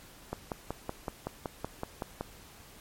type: click train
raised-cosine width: 1 ms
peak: -19 dBFS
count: 11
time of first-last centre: 0.33-2.21 s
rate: 5.32 Hz
effects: pink hiss -53 dBFS RMS until 2.8 s + MP3 64 kbps